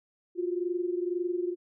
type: tone pair together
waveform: sine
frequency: 349.2 / 371.2 Hz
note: F4 / F#4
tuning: 0 / +6 cents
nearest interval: minor second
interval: 106 cents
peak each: -29 / -33 dBFS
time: 0.35-1.56 s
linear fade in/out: 50 ms
effects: none